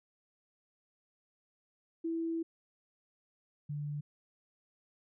sine tone pair in turn, 329.6 / 146.82 Hz, E4 / D3, 0 / 0 cents, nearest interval octave + major second, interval 1400 cents, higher first, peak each -32 / -35 dBFS, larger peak first, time 2.04-2.43 / 3.69-4.01 s, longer first, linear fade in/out 10 ms, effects none

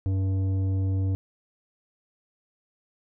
sine tone with tanh clipping, 95.6 Hz, G2, 43 cents flat, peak -24 dBFS, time 0.06-1.15 s, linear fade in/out 0 ms, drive 10 dB, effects none

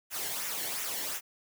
white noise with flanger, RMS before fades -35 dBFS, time 0.1-1.21 s, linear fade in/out 50 ms, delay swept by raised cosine 0.22 to 0.83 ms, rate 2.8 Hz, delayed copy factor -0.55, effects none

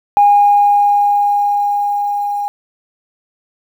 sine tone with level ramp, 817 Hz, G#5, 29 cents flat, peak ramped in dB -4 to -16 dBFS, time 0.17-2.48 s, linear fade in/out 0 ms, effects tanh soft clip ceiling -1 dBFS + 7-bit

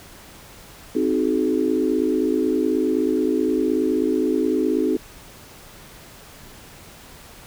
sine chord, Ab dominant seventh, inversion first, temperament equal with one note detuned, 261.6 / 311.1 / 370 / 426 Hz, C4 / Eb4 / Gb4 / Ab4, 0 / 0 / 0 / +44 cents, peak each -23 / -22 / -24 / -24 dBFS, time 0.95-4.97 s, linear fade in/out 5 ms, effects pink hiss -44 dBFS RMS until 7.46 s

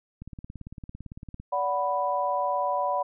click train, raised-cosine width 5 ms, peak -27 dBFS, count 22, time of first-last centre 0.22-1.4 s, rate 17.8 Hz
sine chord, B minor, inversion first, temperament equal with one note detuned, 576.9 / 740 / 987.8 Hz, D5 / F#5 / B5, -31 / 0 / 0 cents, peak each -29 / -29 / -27 dBFS, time 1.52-3.03 s, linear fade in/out 10 ms
effects none

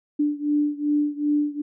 sine beating tone pair, 293.7 / 296.3 Hz, D4 / D4, 0 / +15 cents, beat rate 2.6 Hz, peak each -22 / -24 dBFS, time 0.19-1.62 s, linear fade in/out 10 ms, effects none

